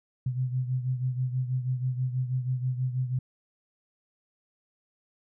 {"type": "beating tone pair", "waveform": "sine", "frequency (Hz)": [126.5, 132.7], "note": ["B2", "C3"], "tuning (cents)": [42, 25], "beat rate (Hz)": 6.2, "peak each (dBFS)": [-27, -33], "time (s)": [0.26, 3.19], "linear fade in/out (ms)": 5, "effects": []}